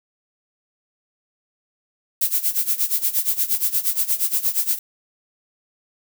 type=noise with tremolo; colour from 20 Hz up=violet; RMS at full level=-18 dBFS; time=2.21-4.79 s; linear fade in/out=5 ms; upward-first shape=sine; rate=8.5 Hz; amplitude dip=85%; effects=none

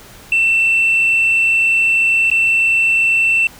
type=tone with dropouts; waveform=sine; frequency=2683 Hz; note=E7; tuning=30 cents sharp; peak=-9 dBFS; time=0.32-3.47 s; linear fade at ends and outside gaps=2 ms; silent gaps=2.301-2.314 s; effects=tanh soft clip ceiling -8 dBFS + pink hiss -40 dBFS RMS until 3.59 s

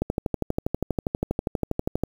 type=click train; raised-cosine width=2 ms; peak=-10 dBFS; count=26; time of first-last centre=0.02-2.036 s; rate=12.4 Hz; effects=7-bit

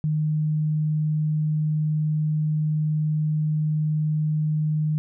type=tone; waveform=sine; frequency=153.5 Hz; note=D#3; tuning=23 cents flat; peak=-20 dBFS; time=0.04-4.98 s; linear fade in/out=0 ms; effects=none

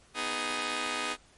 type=chord; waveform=5% pulse; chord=G# minor; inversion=first; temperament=just; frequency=249.2 / 311.5 / 415.3 Hz; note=B3 / D#4 / G#4; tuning=+16 / +2 / 0 cents; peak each=-25 dBFS; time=0.14-1.17 s; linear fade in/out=50 ms; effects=pink hiss -60 dBFS RMS until 1.37 s + MP3 48 kbps

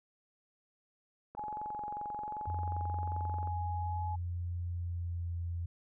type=click train; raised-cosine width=1 ms; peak=-33 dBFS; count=49; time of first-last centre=1.35-3.474 s; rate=22.6 Hz
type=tone with vibrato; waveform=sine; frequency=841 Hz; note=G#5; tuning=22 cents sharp; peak=-37 dBFS; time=1.37-4.16 s; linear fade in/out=10 ms; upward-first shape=sine; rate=1.2 Hz; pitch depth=13 cents each way
type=tone with pitch glide; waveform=sine; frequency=87.31 to 85.66 Hz; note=F2 to F2; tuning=0 to -33 cents; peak=-34 dBFS; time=2.47-5.66 s; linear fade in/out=5 ms; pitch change=-33 cents; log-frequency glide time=4.64-5.35 s
effects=none

